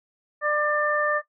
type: harmonic tone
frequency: 596 Hz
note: D5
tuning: 25 cents sharp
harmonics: 1 / 2 / 3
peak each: -25 / -25 / -25 dBFS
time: 0.41-1.22 s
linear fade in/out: 50 ms
effects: noise-tail reverb RT60 0.1 s tail -18 dB re dry